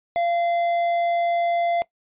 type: tone with tanh clipping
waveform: sine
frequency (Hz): 688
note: F5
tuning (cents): -26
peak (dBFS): -21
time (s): 0.16-1.82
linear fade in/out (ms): 0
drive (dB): 9
effects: noise-tail reverb RT60 0.1 s tail -19 dB re dry + resampled to 8000 Hz